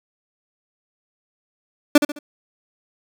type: tone with echo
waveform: 30% pulse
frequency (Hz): 293.7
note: D4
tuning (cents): 0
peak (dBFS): -4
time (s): 1.95-1.98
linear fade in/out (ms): 5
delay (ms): 70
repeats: 3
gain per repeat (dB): -9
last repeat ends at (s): 2.19
effects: none